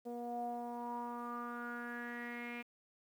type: tone with low-pass filter sweep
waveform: sawtooth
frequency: 239.4 Hz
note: A#3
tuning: 46 cents sharp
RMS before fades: -43 dBFS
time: 0.05-2.63 s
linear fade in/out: 20 ms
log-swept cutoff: 590 to 2400 Hz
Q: 7.7
effects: 11-bit